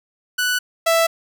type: tone pair in turn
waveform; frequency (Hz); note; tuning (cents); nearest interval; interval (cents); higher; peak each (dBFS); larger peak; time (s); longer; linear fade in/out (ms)
sawtooth; 1484 / 661; F#6 / E5; +5 / +5; octave + major second; 1400; first; -14 / -10; second; 0.38-0.59 / 0.86-1.07; neither; 10
effects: none